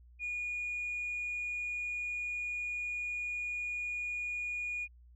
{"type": "tone", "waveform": "sine", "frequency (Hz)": 2444, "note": "D#7", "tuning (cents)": -32, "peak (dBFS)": -33, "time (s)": [0.19, 4.88], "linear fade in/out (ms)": 50, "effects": ["tanh soft clip ceiling -31 dBFS", "added 60 Hz sine -55 dBFS peak until 5.15 s"]}